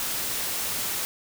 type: noise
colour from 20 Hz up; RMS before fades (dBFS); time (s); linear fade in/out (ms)
white; -29; 0-1.05; 0
effects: none